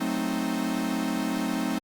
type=chord; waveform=45% pulse; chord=F# diminished seventh; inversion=none; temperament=equal; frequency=185 / 220 / 261.6 / 311.1 Hz; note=F#3 / A3 / C4 / Eb4; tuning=0 / 0 / 0 / 0 cents; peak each=-34 / -31 / -30 / -32 dBFS; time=0-1.79 s; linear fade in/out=10 ms; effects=Opus 48 kbps